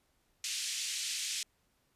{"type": "band-pass noise", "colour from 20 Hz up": "white", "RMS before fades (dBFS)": -37, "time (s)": [0.44, 1.43], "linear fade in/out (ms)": 2, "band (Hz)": [2300, 8000], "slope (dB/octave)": 24, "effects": ["pink hiss -74 dBFS RMS until 1.95 s", "resampled to 32000 Hz"]}